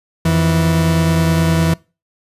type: tone pair together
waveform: 40% pulse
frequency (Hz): 86.6 / 163.48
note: F2 / E3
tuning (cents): -14 / -14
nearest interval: major seventh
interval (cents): 1100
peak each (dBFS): -18 / -12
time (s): 0.25-1.74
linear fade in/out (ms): 5
effects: noise-tail reverb RT60 0.3 s tail -23 dB re dry + resampled to 32000 Hz